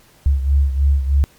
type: beating tone pair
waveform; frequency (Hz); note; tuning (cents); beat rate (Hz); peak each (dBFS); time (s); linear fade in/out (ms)
sine; 69 / 72.2; C#2 / D2; -7 / -29; 3.2; -13 / -19; 0.26-1.24; 0
effects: pink hiss -51 dBFS RMS until 1.38 s + MP3 96 kbps